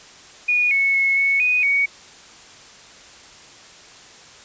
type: tone with pitch steps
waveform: sine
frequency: 2454 / 2203 / 2187 / 2210 / 2487 / 2239 Hz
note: D#7 / C#7 / C#7 / C#7 / D#7 / C#7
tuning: -25 / -11 / -24 / -6 / -1 / +17 cents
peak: -15 dBFS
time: 0.48-1.86 s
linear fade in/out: 10 ms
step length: 230 ms
effects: white hiss -44 dBFS RMS until 4.44 s + resampled to 16000 Hz